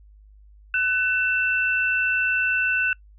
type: tone pair together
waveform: sine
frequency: 1500 / 2673 Hz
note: F#6 / E7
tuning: +23 / +23 cents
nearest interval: minor seventh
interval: 1000 cents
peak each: -21 / -23 dBFS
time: 0.74-2.93 s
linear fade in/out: 2 ms
effects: noise-tail reverb RT60 0.1 s tail -25 dB re dry + added 51 Hz sine -47 dBFS peak until 3.18 s